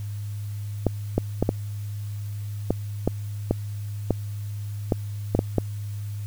clicks, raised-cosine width 2 ms, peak -6 dBFS, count 12, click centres 0.867 / 1.18 / 1.426 / 1.491 / 2.706 / 3.076 / 3.51 / 4.107 / 4.922 / 5.35 / 5.391 / 5.583 s, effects added 103 Hz sine -29 dBFS peak until 6.26 s + white hiss -51 dBFS RMS until 6.26 s

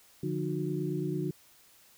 sine tone cluster, 147.5 / 176.5 / 305.5 / 364.7 Hz, D3 / F3 / D#4 / F#4, +8 / +19 / -32 / -25 cents, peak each -34 / -36 / -36 / -35 dBFS, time 0.23-1.31 s, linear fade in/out 5 ms, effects white hiss -60 dBFS RMS until 1.97 s

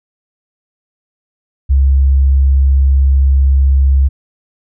sine tone, 67.8 Hz, C#2, 38 cents flat, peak -6 dBFS, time 1.69-4.09 s, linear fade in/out 20 ms, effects none

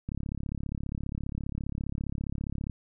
click train, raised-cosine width 5 ms, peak -21 dBFS, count 92, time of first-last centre 0.09-2.697 s, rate 34.9 Hz, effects none

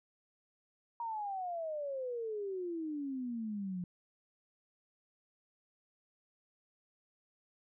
sine exponential sweep, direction down, 949 to 174.61 Hz, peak -36 dBFS, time 1-3.84 s, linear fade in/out 2 ms, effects none

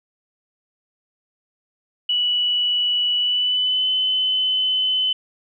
sine tone with pitch glide, 2947 to 3032 Hz, F#7 to F#7, -8 to +42 cents, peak -17 dBFS, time 2.09-5.13 s, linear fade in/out 5 ms, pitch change +50 cents, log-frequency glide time 3.17-3.88 s, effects none

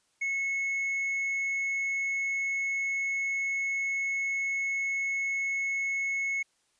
triangle tone, 2191 Hz, C#7, 21 cents flat, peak -26 dBFS, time 0.21-6.43 s, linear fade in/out 10 ms, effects white hiss -71 dBFS RMS until 6.79 s + resampled to 22050 Hz

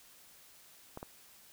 clicks, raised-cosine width 1 ms, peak -28 dBFS, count 2, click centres 0.974 / 1.029 s, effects white hiss -59 dBFS RMS until 1.52 s

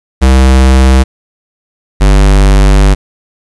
square tone pair in turn, 65.41 / 49.13 Hz, C2 / G1, 0 / +5 cents, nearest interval perfect fourth, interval 495 cents, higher first, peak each -3 dBFS, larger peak neither, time 0.21-1.04 / 2-2.95 s, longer second, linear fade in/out 20 ms, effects resampled to 24000 Hz + 7-bit

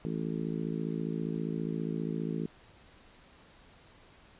harmonic tone, 54.9 Hz, A1, 3 cents flat, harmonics 3 / 4 / 5 / 6 / 7 / 8, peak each -35 / -37 / -39 / -41 / -42 / -43 dBFS, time 0.05-2.46 s, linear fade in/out 0 ms, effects pink hiss -58 dBFS RMS until 4.39 s + resampled to 8000 Hz

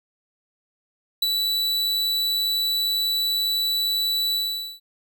45% pulse tone with ADSR envelope, 3951 Hz, B7, in tune, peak -17 dBFS, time 1.22-4.8 s, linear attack 5 ms, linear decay 25 ms, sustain -4 dB, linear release 460 ms, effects none

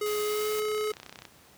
square tone with pitch glide, 420.4 to 426.5 Hz, G#4 to G#4, +21 to +46 cents, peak -28 dBFS, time 0.01-0.92 s, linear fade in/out 5 ms, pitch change +25 cents, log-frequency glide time 0.24-0.5 s
white noise, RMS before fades -39 dBFS, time 0.06-0.6 s, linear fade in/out 0 ms
click train, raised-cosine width 0.2 ms, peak -25 dBFS, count 22, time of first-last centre 0.59-1.252 s, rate 31.7 Hz
effects pink hiss -56 dBFS RMS until 1.57 s + high-pass 80 Hz 12 dB/octave

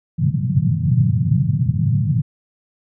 white band-pass noise, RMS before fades -17 dBFS, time 0.18-2.22 s, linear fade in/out 10 ms, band 100 to 170 Hz, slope 48 dB/octave, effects none

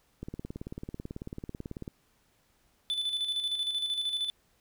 click train, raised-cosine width 3 ms, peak -25 dBFS, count 31, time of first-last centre 0.23-1.878 s, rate 18.2 Hz
triangle tone with tremolo, 3500 Hz, A7, 10 cents flat, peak -26 dBFS, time 2.9-4.3 s, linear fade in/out 0 ms, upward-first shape square, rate 13 Hz, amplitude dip 50%
effects pink hiss -69 dBFS RMS until 4.6 s

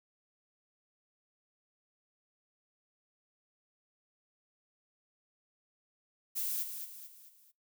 violet noise with echo, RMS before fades -35 dBFS, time 6.35-6.64 s, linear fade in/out 20 ms, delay 220 ms, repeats 4, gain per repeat -7 dB, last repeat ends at 7.52 s, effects noise-tail reverb RT60 0.2 s tail -23 dB re dry

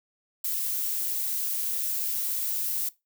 violet noise, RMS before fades -29 dBFS, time 0.44-2.89 s, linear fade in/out 5 ms, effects noise-tail reverb RT60 0.2 s tail -19 dB re dry

